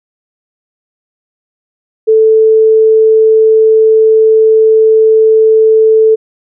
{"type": "tone", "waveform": "sine", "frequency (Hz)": 440, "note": "A4", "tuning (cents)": 0, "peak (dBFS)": -3, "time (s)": [2.07, 6.16], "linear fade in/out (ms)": 20, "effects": []}